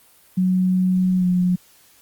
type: tone with pitch glide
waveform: sine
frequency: 184.5 to 180.18 Hz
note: F#3 to F#3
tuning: -5 to -46 cents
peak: -15 dBFS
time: 0.37-1.56 s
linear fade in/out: 10 ms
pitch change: -41 cents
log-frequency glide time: 1.17-1.25 s
effects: white hiss -53 dBFS RMS until 2.01 s + Opus 32 kbps